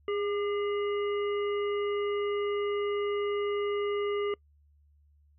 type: harmonic tone with a mistuned harmonic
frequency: 410 Hz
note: G#4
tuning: 22 cents flat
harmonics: 1 / 3 / 5 / 7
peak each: -28 / -38 / -42 / -45 dBFS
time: 0.08-4.34 s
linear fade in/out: 2 ms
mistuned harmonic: 3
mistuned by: -40 cents
effects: noise-tail reverb RT60 0.1 s tail -25 dB re dry + added 73 Hz sine -60 dBFS peak until 5.38 s